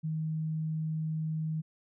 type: tone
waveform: sine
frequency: 157.6 Hz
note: D#3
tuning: 23 cents sharp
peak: -30 dBFS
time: 0.03-1.62 s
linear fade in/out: 20 ms
effects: none